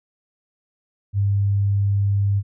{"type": "tone", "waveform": "sine", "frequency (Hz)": 100, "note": "G2", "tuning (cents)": 35, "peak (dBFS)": -16, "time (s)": [1.13, 2.43], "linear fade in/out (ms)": 50, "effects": []}